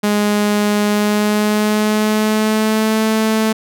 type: tone with pitch glide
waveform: sawtooth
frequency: 207.7 to 219.4 Hz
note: G#3 to A3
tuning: 0 to -5 cents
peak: -9 dBFS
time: 0.03-3.53 s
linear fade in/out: 10 ms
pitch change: +95 cents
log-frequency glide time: 0.87-3.04 s
effects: none